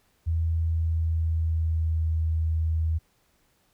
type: tone with pitch glide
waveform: sine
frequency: 82 to 80.36 Hz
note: E2 to E2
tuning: -9 to -44 cents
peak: -22 dBFS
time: 0.26-2.99 s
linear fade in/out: 20 ms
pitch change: -35 cents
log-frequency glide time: 0.41-2.11 s
effects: pink hiss -67 dBFS RMS until 3.73 s